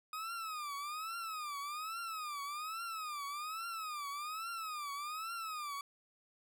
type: tone with vibrato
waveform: 40% pulse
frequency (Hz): 1244.5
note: D#6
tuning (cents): 0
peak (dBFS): -39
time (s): 0.13-5.81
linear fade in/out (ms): 2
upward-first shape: triangle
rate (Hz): 1.2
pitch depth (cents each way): 190
effects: none